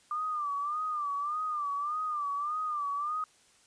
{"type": "tone with vibrato", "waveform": "sine", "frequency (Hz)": 1191, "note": "D6", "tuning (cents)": 24, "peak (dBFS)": -30, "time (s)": [0.11, 3.24], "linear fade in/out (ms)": 2, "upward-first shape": "sine", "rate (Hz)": 1.7, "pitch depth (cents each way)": 91, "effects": ["white hiss -63 dBFS RMS until 3.66 s", "resampled to 22050 Hz"]}